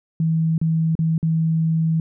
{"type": "tone with dropouts", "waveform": "sine", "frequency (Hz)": 161.7, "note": "E3", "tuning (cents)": -33, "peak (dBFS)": -16, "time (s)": [0.2, 2], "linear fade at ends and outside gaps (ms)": 2, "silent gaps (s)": [[0.58, 0.614], [0.953, 0.99], [1.18, 1.228]], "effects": []}